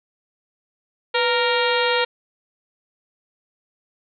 harmonic tone with a mistuned harmonic, 466.2 Hz, A#4, in tune, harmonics 1 / 2 / 3 / 4 / 5 / 6 / 7 / 8 / 9, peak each -21 / -24 / -26 / -27 / -28 / -29 / -29 / -30 / -31 dBFS, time 1.14-2.05 s, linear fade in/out 10 ms, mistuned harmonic 1, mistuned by +95 cents, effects none

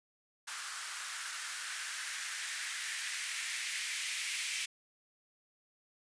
violet noise with band-pass filter sweep, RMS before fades -39 dBFS, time 0.47-4.66 s, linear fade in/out 10 ms, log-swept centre 1300 to 2300 Hz, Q 2.8, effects resampled to 22050 Hz

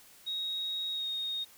sine tone with pitch glide, 3775 to 3719 Hz, A#7 to A#7, +21 to -5 cents, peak -32 dBFS, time 0.26-1.45 s, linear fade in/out 20 ms, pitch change -26 cents, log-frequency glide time 0.92-1.06 s, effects white hiss -57 dBFS RMS until 1.57 s

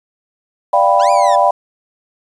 sine chord, G dominant seventh, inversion second, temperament equal, 587.3 / 698.5 / 784 / 987.8 Hz, D5 / F5 / G5 / B5, 0 / 0 / 0 / 0 cents, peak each -14 dBFS, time 0.73-1.51 s, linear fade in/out 5 ms
15% pulse linear two-way sweep, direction up then down, 1244.5 to 2456 to 1706 Hz, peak -20 dBFS, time 0.99-1.36 s, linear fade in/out 10 ms, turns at 1.11 s
effects resampled to 22050 Hz + 7-bit

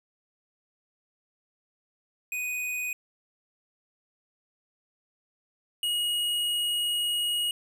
square tone pair in turn, 2489 / 2889 Hz, D#7 / F#7, 0 / -42 cents, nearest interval minor third, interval 258 cents, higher second, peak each -30 / -26 dBFS, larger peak second, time 2.32-2.93 / 5.83-7.51 s, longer second, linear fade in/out 2 ms, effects none

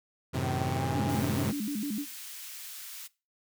sawtooth chord, F# diminished seventh, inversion none, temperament equal with one note detuned, 92.5 / 110 / 130.81 / 158.74 Hz, F#2 / A2 / C3 / Eb3, 0 / 0 / 0 / +35 cents, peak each -30 / -33 / -28 / -33 dBFS, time 0.33-1.52 s, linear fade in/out 20 ms
sine tone with pitch glide, 767 to 817.3 Hz, G5 to G#5, -38 to -28 cents, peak -35 dBFS, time 0.41-1.23 s, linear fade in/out 50 ms, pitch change +110 cents, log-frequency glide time 0.58-0.91 s
sine tone with vibrato, 246.9 Hz, B3, in tune, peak -30 dBFS, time 0.92-2.06 s, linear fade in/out 50 ms, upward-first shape square, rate 6.6 Hz, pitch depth 270 cents each way
white high-pass noise, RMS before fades -43 dBFS, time 1.08-3.08 s, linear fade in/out 20 ms, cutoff 1700 Hz, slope 12 dB/octave
effects noise-tail reverb RT60 0.3 s tail -21 dB re dry

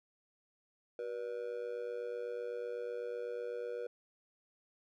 triangle tone with amplitude modulation, 481.9 Hz, B4, 43 cents flat, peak -32 dBFS, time 0.99-3.87 s, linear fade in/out 2 ms, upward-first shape sine, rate 108 Hz, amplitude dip 85%, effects none

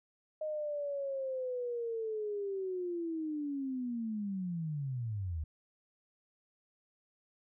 sine linear sweep, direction down, 622.3 to 73.42 Hz, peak -34 dBFS, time 0.41-5.44 s, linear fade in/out 5 ms, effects none

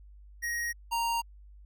square tone pair in turn, 1884 / 930.1 Hz, A#6 / A#5, +18 / -4 cents, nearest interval octave, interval 1222 cents, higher first, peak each -31 / -28 dBFS, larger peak second, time 0.42-0.73 / 0.91-1.22 s, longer neither, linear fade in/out 20 ms, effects added 50 Hz sine -49 dBFS peak until 1.65 s

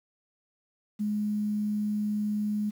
sine tone, 209.6 Hz, G#3, 16 cents sharp, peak -26 dBFS, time 0.99-2.71 s, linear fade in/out 20 ms, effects 9-bit

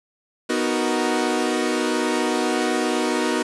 sawtooth chord, B major seventh, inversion none, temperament equal, 246.9 / 311.1 / 370 / 466.2 Hz, B3 / D#4 / F#4 / A#4, 0 / 0 / 0 / 0 cents, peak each -21 / -21 / -21 / -24 dBFS, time 0.49-3.43 s, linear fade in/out 10 ms, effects resampled to 24000 Hz + 8-bit

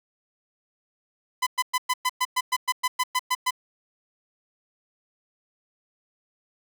sawtooth tone bursts, 1009 Hz, B5, 37 cents sharp, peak -17 dBFS, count 14, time 1.42-3.508 s, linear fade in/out 10 ms, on 47 ms, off 110 ms, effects none

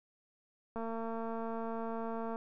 click train, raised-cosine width 1 ms, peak -27 dBFS, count 364, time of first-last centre 0.76-2.359 s, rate 227 Hz, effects none

